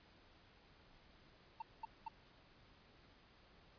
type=tone bursts; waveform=triangle; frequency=898 Hz; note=A5; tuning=35 cents sharp; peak=-40 dBFS; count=3; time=1.6-2.083 s; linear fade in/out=5 ms; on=21 ms; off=210 ms; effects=pink hiss -66 dBFS RMS until 3.78 s + resampled to 11025 Hz